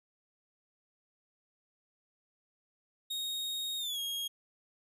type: tone with pitch glide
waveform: 40% pulse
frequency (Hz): 3735 to 3270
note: A#7 to G#7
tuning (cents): +3 to -28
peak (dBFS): -33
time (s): 3.1-4.28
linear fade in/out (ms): 10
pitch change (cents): -231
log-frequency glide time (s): 3.78-3.99
effects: none